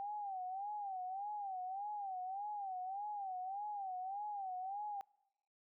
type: tone with vibrato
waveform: sine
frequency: 784 Hz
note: G5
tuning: in tune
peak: -40 dBFS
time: 0-5.01 s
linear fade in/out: 0 ms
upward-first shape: sine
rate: 1.7 Hz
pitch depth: 120 cents each way
effects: noise-tail reverb RT60 1.0 s tail -26 dB re dry